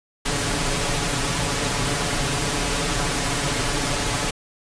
pink noise with comb filter, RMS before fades -23 dBFS, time 0.25-4.31 s, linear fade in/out 10 ms, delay 7 ms, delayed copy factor +0.7, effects resampled to 22050 Hz

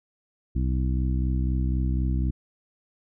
harmonic tone, 64 Hz, C2, 38 cents flat, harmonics 1 / 2 / 3 / 4 / 5, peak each -23 / -29 / -33 / -35 / -37 dBFS, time 0.55-2.31 s, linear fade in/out 10 ms, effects none

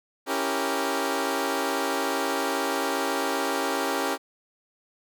15% pulse chord, C# diminished seventh, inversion none, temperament equal, 277.2 / 329.6 / 392 / 466.2 Hz, C#4 / E4 / G4 / Bb4, 0 / 0 / 0 / 0 cents, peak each -23 / -27 / -23 / -25 dBFS, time 0.26-4.18 s, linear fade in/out 50 ms, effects none

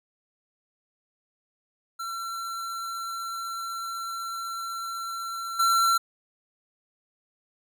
square tone with level steps, 1354 Hz, E6, 46 cents sharp, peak -32 / -20 dBFS, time 1.99-5.98 s, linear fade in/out 10 ms, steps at 5.59 s, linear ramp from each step 10 ms, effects none

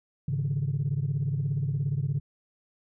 sine chord, Ab suspended fourth, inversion none, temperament equal, 103.83 / 138.59 / 155.56 Hz, Ab2 / Db3 / Eb3, 0 / 0 / 0 cents, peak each -32 / -26 / -31 dBFS, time 0.28-2.2 s, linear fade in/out 5 ms, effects tanh soft clip ceiling -20 dBFS

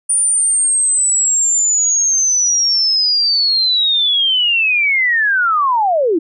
sine linear sweep, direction down, 9397 to 299.2 Hz, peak -11 dBFS, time 0.09-6.19 s, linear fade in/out 10 ms, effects none

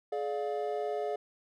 triangle chord, D diminished, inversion second, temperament just, 422.9 / 587.3 / 704.8 Hz, Ab4 / D5 / F5, +31 / 0 / +16 cents, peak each -32 / -35 / -34 dBFS, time 0.12-1.16 s, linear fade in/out 5 ms, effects none

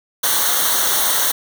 white noise with comb filter, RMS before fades -17 dBFS, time 0.23-1.32 s, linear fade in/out 10 ms, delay 0.4 ms, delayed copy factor -0.8, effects none

